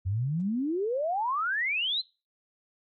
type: exponential sweep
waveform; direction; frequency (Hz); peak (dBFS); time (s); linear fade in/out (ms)
sine; up; 88.8 to 4200; -26; 0.05-2.02; 20
effects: noise-tail reverb RT60 0.3 s tail -22 dB re dry + Opus 48 kbps